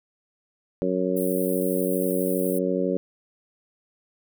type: harmonic tone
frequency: 92.3 Hz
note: F#2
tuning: 4 cents flat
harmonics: 2 / 3 / 4 / 5 / 6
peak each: -28 / -28 / -28 / -28 / -28 dBFS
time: 0.82-2.97 s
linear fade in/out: 0 ms
type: high-pass noise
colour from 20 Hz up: white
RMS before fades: -35 dBFS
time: 1.16-2.59 s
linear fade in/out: 10 ms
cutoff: 8800 Hz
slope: 96 dB/octave
effects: none